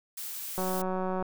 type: noise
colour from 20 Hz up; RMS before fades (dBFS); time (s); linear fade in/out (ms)
blue; -38; 0.17-0.82; 5
type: click train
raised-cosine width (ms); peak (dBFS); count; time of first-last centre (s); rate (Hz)
1; -19; 121; 0.58-1.225; 186
effects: none